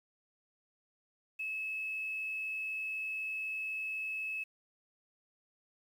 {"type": "tone with quantisation", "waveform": "sine", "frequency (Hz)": 2592, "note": "E7", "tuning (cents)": -30, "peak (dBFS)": -35, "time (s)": [1.39, 4.44], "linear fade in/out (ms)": 10, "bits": 10, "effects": []}